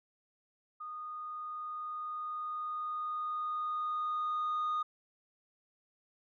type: tone with level ramp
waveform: sine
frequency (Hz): 1232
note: D#6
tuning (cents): -17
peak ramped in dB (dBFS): -40 to -28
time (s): 0.8-4.83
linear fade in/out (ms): 10
effects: tanh soft clip ceiling -29 dBFS